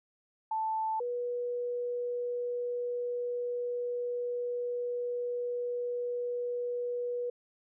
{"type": "tone pair in turn", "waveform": "sine", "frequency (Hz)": [880, 486.2], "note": ["A5", "B4"], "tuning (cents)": [0, -27], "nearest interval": "minor seventh", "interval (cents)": 1027, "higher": "first", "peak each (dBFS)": [-29, -31], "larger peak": "first", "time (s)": [[0.51, 1], [1, 7.3]], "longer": "second", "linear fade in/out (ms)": 5, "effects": []}